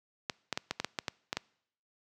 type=clicks; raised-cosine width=0.2 ms; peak=-14 dBFS; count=10; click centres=0.298 / 0.527 / 0.575 / 0.71 / 0.8 / 0.846 / 0.988 / 1.082 / 1.329 / 1.37 s; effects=noise-tail reverb RT60 0.7 s tail -25 dB re dry + high-pass 100 Hz 12 dB/octave